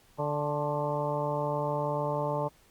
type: harmonic tone with a mistuned harmonic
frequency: 146.83 Hz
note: D3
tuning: in tune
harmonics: 1 / 2 / 3 / 4 / 5 / 6 / 7 / 8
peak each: -34 / -40 / -36 / -32 / -45 / -34 / -38 / -47 dBFS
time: 0.18-2.49 s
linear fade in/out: 20 ms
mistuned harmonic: 7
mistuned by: +49 cents
effects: pink hiss -62 dBFS RMS until 2.7 s + Opus 48 kbps